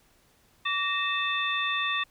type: tone cluster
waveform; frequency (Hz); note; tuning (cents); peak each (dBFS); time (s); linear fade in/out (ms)
sine; 1150 / 1853 / 2622 / 3569; D6 / A#6 / E7 / A7; -37 / -11 / -10 / +24; -31; 0.65-2.04; 10
effects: pink hiss -63 dBFS RMS until 2.1 s